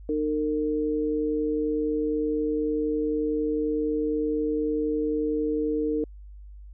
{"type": "tone pair together", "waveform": "sine", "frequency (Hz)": [304, 455.5], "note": ["D#4", "A#4"], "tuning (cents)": [-40, -40], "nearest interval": "perfect fifth", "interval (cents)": 700, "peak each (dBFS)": -26, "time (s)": [0.09, 6.04], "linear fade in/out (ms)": 2, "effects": ["added 50 Hz sine -41 dBFS peak until 6.73 s"]}